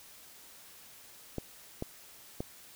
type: clicks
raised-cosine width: 2 ms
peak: -21 dBFS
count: 3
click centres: 1.383 / 1.824 / 2.405 s
effects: white hiss -54 dBFS RMS until 2.75 s